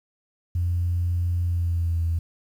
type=tone with pitch glide; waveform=sine; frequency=87.31 to 83.27 Hz; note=F2 to E2; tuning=0 to +18 cents; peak=-20 dBFS; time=0.55-2.19 s; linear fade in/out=5 ms; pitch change=-82 cents; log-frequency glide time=1.43-2.04 s; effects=tanh soft clip ceiling -16 dBFS + 9-bit